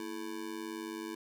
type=tone with amplitude modulation; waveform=square; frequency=329.6 Hz; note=E4; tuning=in tune; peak=-35 dBFS; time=0-1.15 s; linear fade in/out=2 ms; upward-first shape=sine; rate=99.2 Hz; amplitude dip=95%; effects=none